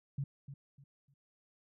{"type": "tone with echo", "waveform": "sine", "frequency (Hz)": 138.59, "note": "C#3", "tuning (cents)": 0, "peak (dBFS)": -33, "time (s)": [0.18, 0.24], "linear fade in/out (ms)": 5, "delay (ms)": 300, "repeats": 3, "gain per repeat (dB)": -11, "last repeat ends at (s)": 1.14, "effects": []}